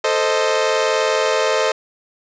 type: chord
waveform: sawtooth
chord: A diminished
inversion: none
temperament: equal with one note detuned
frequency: 442.3 / 523.3 / 622.3 Hz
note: A4 / C5 / Eb5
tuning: +9 / 0 / 0 cents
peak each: -16 dBFS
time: 0.04-1.72 s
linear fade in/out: 5 ms
effects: resampled to 16000 Hz + 8-bit